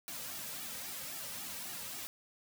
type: noise with flanger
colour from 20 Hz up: white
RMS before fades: -43 dBFS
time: 0.08-2.07 s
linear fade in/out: 0 ms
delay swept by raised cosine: 1.9 to 2.87 ms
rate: 3.7 Hz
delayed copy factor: -0.85
effects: none